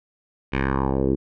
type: tone with low-pass filter sweep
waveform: 10% pulse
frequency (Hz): 67.1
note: C2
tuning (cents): +44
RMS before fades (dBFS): -22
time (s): 0.52-1.16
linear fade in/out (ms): 20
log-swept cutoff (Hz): 2600 to 330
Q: 2.8
effects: none